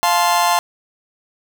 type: chord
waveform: 40% pulse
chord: F major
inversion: none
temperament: just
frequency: 698.5 / 873.1 / 1047.7 Hz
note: F5 / A5 / C6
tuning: 0 / -14 / +2 cents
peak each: -17 dBFS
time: 0.03-0.59 s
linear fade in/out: 0 ms
effects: none